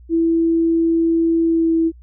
sine tone with pitch glide, 330.7 to 327.5 Hz, E4 to E4, +6 to -11 cents, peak -13 dBFS, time 0.09-1.92 s, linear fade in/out 50 ms, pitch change -17 cents, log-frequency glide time 1.44-1.73 s, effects added 60 Hz sine -40 dBFS peak until 2.02 s

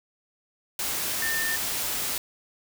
sine tone in noise, 1800 Hz, A6, 39 cents sharp, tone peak -27 dBFS, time 1.22-1.56 s, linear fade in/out 2 ms, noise white, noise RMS -29 dBFS, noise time 0.79-2.18 s, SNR -1 dB, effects none

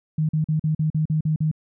sine tone bursts, 155.56 Hz, D#3, in tune, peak -18 dBFS, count 9, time 0.18-1.514 s, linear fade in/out 5 ms, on 110 ms, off 43 ms, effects none

